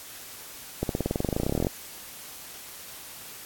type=accelerating click train; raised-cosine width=2 ms; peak=-12 dBFS; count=23; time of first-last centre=0.83-1.669 s; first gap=62 ms; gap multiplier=0.95; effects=white hiss -43 dBFS RMS until 3.45 s + AAC 64 kbps